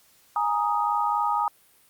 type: chord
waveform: sine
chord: Ab suspended second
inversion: none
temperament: just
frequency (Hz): 830.6 / 934.4 / 1245.9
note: Ab5 / Bb5 / Eb6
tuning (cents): 0 / +4 / +2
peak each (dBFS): -26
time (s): 0.36-1.48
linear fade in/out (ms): 2
effects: white hiss -59 dBFS RMS until 1.89 s + Opus 48 kbps